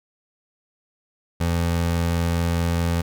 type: tone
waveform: 25% pulse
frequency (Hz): 84.8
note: E2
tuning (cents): +50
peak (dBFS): -16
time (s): 1.4-3.02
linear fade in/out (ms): 10
effects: none